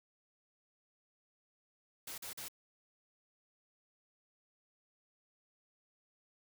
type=noise bursts; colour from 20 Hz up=white; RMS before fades=-45 dBFS; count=3; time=2.07-2.484 s; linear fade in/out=5 ms; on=110 ms; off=42 ms; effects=none